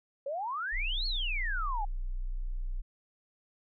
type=exponential two-way sweep; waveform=sine; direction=up then down; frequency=531 to 4425 to 789 Hz; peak=-32 dBFS; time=0.26-1.85 s; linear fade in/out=5 ms; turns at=1.06 s
type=tone; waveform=sine; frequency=30.7 Hz; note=B0; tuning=9 cents flat; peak=-31 dBFS; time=0.72-2.82 s; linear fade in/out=20 ms
effects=none